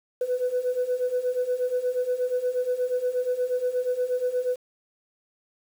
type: beating tone pair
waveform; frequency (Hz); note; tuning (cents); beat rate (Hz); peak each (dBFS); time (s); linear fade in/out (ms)
sine; 493.9 / 502.3; B4 / B4; 0 / +29; 8.4; -27 / -24; 0.21-4.56; 5
effects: tanh soft clip ceiling -18 dBFS + 8-bit